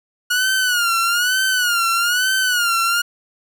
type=tone with vibrato; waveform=sawtooth; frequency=1445 Hz; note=F#6; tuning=41 cents flat; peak=-12 dBFS; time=0.3-3.02 s; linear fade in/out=10 ms; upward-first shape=sine; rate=1.1 Hz; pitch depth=110 cents each way; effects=none